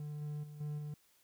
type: tone with level steps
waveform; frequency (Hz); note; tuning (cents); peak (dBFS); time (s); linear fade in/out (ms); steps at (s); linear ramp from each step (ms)
triangle; 148.8; D3; +23; -38 / -36 / -45 / -35 / -38; 0-0.94; 2; 0.21 / 0.43 / 0.6 / 0.78; 10
effects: white hiss -70 dBFS RMS until 1.23 s